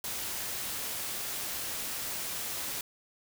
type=noise; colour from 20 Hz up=white; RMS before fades=-36 dBFS; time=0.04-2.81 s; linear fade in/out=2 ms; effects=none